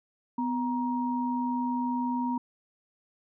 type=tone pair together; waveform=sine; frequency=249.7 / 942.7 Hz; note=B3 / A#5; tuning=+19 / +19 cents; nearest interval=octave + major seventh; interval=2300 cents; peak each=-28 / -31 dBFS; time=0.38-2.38 s; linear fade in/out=5 ms; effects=none